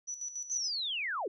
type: tone with tremolo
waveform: sine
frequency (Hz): 5920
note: F#8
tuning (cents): 0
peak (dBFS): -35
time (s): 0.07-0.69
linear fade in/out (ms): 20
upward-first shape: square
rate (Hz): 7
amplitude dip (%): 65
type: linear sweep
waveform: sine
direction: down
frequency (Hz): 6370 to 318.8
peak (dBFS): -32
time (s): 0.51-1.28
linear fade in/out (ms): 5
effects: none